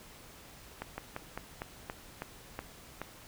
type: slowing click train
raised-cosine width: 0.5 ms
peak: -22 dBFS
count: 9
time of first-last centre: 0.82-3.016 s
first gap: 160 ms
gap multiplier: 1.15
effects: pink hiss -53 dBFS RMS until 3.27 s